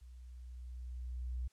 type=tone with level ramp; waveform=sine; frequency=61.74 Hz; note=B1; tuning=in tune; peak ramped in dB=-51 to -35 dBFS; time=0.01-1.48 s; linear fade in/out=10 ms; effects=white hiss -74 dBFS RMS until 1.52 s + low-pass 9000 Hz 12 dB/octave